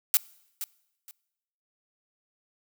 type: noise with echo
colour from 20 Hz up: blue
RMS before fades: -20 dBFS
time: 0.14-0.17 s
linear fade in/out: 0 ms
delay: 470 ms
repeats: 2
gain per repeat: -13 dB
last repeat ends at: 1.11 s
effects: noise-tail reverb RT60 0.9 s tail -23 dB re dry